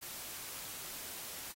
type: noise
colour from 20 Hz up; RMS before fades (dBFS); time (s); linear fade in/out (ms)
white; -45; 0.01-1.53; 20
effects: AAC 48 kbps